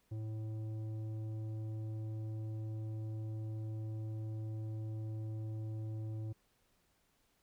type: tone with tanh clipping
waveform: triangle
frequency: 109.3 Hz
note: A2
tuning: 11 cents flat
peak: -40 dBFS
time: 0.11-6.33 s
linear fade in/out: 10 ms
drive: 14 dB
effects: pink hiss -75 dBFS RMS until 7.42 s